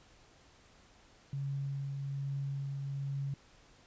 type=tone with tremolo; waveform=sine; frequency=138.7 Hz; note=C#3; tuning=1 cent sharp; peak=-33 dBFS; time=1.33-3.34 s; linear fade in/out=2 ms; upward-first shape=triangle; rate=1.2 Hz; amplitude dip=30%; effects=pink hiss -62 dBFS RMS until 3.86 s + resampled to 16000 Hz